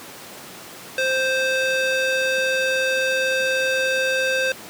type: tone with band-pass filter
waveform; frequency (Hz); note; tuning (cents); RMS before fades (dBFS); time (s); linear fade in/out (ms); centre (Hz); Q
square; 523.3; C5; 0; -21; 0.98-4.52; 2; 2300; 0.77
effects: pink hiss -38 dBFS RMS until 4.69 s + high-pass 200 Hz 12 dB/octave